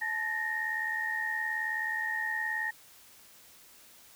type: tone cluster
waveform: sine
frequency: 865 / 1782 / 1861 Hz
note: A5 / A6 / A#6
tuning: -30 / +22 / -3 cents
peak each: -39 / -38 / -31 dBFS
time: 0.01-2.71 s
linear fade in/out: 10 ms
effects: white hiss -56 dBFS RMS until 4.15 s